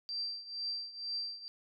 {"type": "tone with tremolo", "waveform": "sine", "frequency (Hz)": 4699, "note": "D8", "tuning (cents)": 0, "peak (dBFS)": -33, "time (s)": [0.09, 1.48], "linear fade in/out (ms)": 0, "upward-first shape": "triangle", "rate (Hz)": 2.1, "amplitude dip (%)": 85, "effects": []}